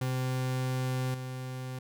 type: tone with level steps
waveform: 40% pulse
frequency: 128.6 Hz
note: C3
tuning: 30 cents flat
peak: -28 / -35 dBFS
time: 0.01-1.79 s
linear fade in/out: 5 ms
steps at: 1.14 s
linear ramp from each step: 5 ms
effects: none